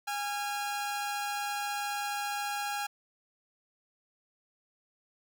sawtooth tone pair together, 821 / 1373.2 Hz, G#5 / F6, -20 / -30 cents, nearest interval major sixth, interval 890 cents, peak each -29 / -36 dBFS, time 0.07-2.87 s, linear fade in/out 10 ms, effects none

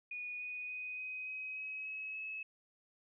sine tone with pitch steps, 2462 / 2479 / 2496 / 2514 / 2531 / 2549 / 2567 / 2584 Hz, D#7 / D#7 / D#7 / D#7 / D#7 / D#7 / E7 / E7, -19 / -7 / +5 / +17 / +29 / +41 / -47 / -35 cents, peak -40 dBFS, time 0.11-2.43 s, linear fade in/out 5 ms, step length 290 ms, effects none

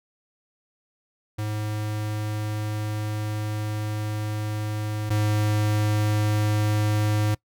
square tone pair in turn, 106.4 / 105.79 Hz, G#2 / G#2, +42 / +32 cents, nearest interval unison, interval 10 cents, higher first, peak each -27 / -21 dBFS, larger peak second, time 1.38-5.1 / 5.1-7.35 s, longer first, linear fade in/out 10 ms, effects noise-tail reverb RT60 0.1 s tail -22 dB re dry

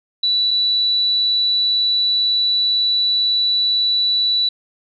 sine tone pair in turn, 3951 / 3951 Hz, B7 / B7, 0 / 0 cents, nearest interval unison, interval 0 cents, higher neither, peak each -14 dBFS, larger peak neither, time 0.23-0.51 / 0.51-4.49 s, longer second, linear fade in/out 5 ms, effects none

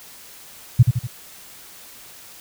sine tone with echo, 121.4 Hz, B2, 29 cents flat, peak -5 dBFS, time 0.79-0.83 s, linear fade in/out 10 ms, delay 81 ms, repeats 3, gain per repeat -6 dB, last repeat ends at 1.073 s, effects white hiss -43 dBFS RMS until 2.4 s

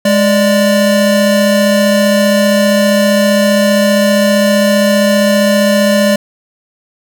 square tone pair together, 207.5 / 587.3 Hz, G#3 / D5, -1 / 0 cents, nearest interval octave + tritone, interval 1801 cents, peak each -11 dBFS, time 0.05-6.16 s, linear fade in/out 5 ms, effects none

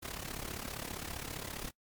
pink noise with amplitude modulation, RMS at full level -38 dBFS, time 0.02-1.71 s, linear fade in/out 20 ms, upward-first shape sine, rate 35.1 Hz, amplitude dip 80%, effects noise-tail reverb RT60 0.1 s tail -21 dB re dry + MP3 96 kbps

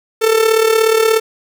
45% pulse tone with amplitude modulation, 445 Hz, A4, 20 cents sharp, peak -7 dBFS, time 0.21-1.2 s, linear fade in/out 20 ms, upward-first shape sine, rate 36.8 Hz, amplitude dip 65%, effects none

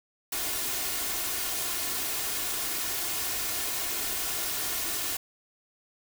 white noise with comb filter, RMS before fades -31 dBFS, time 0.32-5.17 s, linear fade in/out 5 ms, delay 2.8 ms, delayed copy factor +0.5, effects none

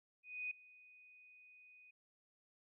sine tone with ADSR envelope, 2489 Hz, D#7, in tune, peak -38 dBFS, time 0.23-1.91 s, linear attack 280 ms, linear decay 4 ms, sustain -22 dB, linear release 7 ms, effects none

